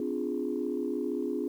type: chord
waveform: sine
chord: D half-diminished seventh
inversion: third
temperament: equal with one note detuned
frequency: 256.2 / 293.7 / 349.2 / 415.3 Hz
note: C4 / D4 / F4 / Ab4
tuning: -36 / 0 / 0 / 0 cents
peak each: -34 dBFS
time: 0-1.48 s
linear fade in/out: 2 ms
effects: tanh soft clip ceiling -20 dBFS + 10-bit